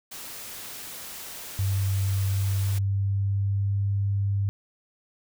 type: noise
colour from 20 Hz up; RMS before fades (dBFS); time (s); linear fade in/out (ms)
white; -39; 0.11-2.79; 10
type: tone with pitch glide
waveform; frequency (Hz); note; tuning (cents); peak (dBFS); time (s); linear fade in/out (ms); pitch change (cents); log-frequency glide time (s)
sine; 97.5 to 99.72; G2 to G2; -9 to +30; -22; 1.59-4.49; 0; +39; 2.05-3.84
effects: none